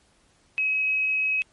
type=tone; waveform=sine; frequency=2551 Hz; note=D#7; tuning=43 cents sharp; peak=-21 dBFS; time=0.58-1.42 s; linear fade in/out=0 ms; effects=pink hiss -62 dBFS RMS until 1.52 s + MP3 48 kbps